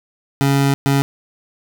25% pulse tone bursts at uneven times, 138.59 Hz, C#3, in tune, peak -9 dBFS, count 2, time 0.41-0.74 / 0.86-1.02 s, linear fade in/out 0 ms, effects none

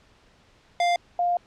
square / sine tone pair in turn, 698.5 / 703 Hz, F5 / F5, 0 / +11 cents, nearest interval unison, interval 11 cents, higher second, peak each -20 dBFS, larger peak neither, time 0.8-0.96 / 1.19-1.37 s, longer second, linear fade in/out 2 ms, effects pink hiss -58 dBFS RMS until 1.46 s + low-pass 5000 Hz 12 dB/octave

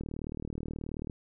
click train, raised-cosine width 3 ms, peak -24 dBFS, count 43, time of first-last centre 0.01-1.098 s, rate 38.6 Hz, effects none

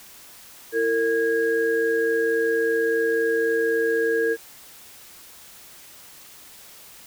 sine tone cluster, 332.5 / 456.1 / 1641 Hz, E4 / A#4 / G#6, +15 / -38 / -21 cents, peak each -29 / -20 / -26 dBFS, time 0.72-4.37 s, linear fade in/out 50 ms, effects white hiss -46 dBFS RMS until 7.06 s

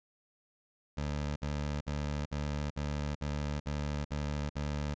20% pulse tone bursts, 73.42 Hz, D2, in tune, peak -28 dBFS, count 9, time 0.97-4.944 s, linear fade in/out 10 ms, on 390 ms, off 58 ms, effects resampled to 16000 Hz

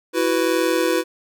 square chord, E suspended second, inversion none, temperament just, 329.6 / 370.8 / 494.4 Hz, E4 / F#4 / B4, 0 / +4 / +2 cents, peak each -22 / -23 / -22 dBFS, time 0.13-1.04 s, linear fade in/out 50 ms, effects none

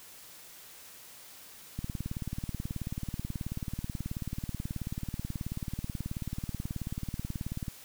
click train, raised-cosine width 5 ms, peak -22 dBFS, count 110, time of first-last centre 1.79-7.682 s, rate 18.5 Hz, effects white hiss -51 dBFS RMS until 7.84 s

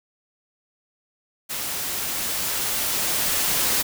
white noise with level ramp, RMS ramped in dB -29 to -21 dBFS, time 1.49-3.83 s, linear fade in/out 20 ms, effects none

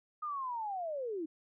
sine linear sweep, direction down, 1244.5 to 300.4 Hz, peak -35 dBFS, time 0.22-1.26 s, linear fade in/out 10 ms, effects none

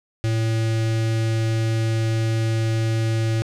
square tone with notch filter, 112.3 Hz, A2, 36 cents sharp, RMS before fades -21 dBFS, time 0.24-3.42 s, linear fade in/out 0 ms, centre 970 Hz, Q 1.3, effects low-pass 8000 Hz 12 dB/octave

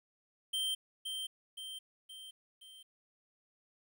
square tone with echo, 3136 Hz, G7, in tune, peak -33 dBFS, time 0.53-0.75 s, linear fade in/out 10 ms, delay 520 ms, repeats 4, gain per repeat -5 dB, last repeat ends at 2.83 s, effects 12-bit

